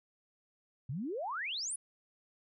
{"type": "exponential sweep", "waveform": "sine", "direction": "up", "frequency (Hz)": [118, 10548], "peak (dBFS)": -35, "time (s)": [0.89, 1.76], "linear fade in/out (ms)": 5, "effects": []}